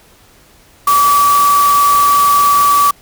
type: tone in noise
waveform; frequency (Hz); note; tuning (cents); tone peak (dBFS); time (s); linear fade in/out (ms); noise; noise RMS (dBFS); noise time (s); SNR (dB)
sine; 1149; D6; -38; -7; 0.87-2.91; 5; white; -20; 0.87-2.91; +10
effects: pink hiss -46 dBFS RMS until 3.01 s